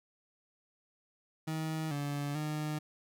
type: tone with pitch steps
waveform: 30% pulse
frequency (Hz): 158.2 / 143.8 / 152.1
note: D#3 / D3 / D#3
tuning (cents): +29 / -36 / -39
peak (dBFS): -31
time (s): 1.47-2.79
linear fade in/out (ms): 10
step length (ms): 440
effects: none